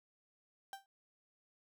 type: tone with exponential decay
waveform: 35% pulse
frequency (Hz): 784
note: G5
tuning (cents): 0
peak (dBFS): -39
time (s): 0.73-0.86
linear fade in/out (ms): 1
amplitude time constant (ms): 28
effects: none